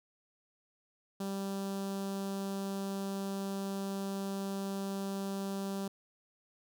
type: tone with notch filter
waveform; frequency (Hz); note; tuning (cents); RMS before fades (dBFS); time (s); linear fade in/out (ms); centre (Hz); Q
sawtooth; 196; G3; 0; -37; 1.2-5.88; 5; 2100; 1
effects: none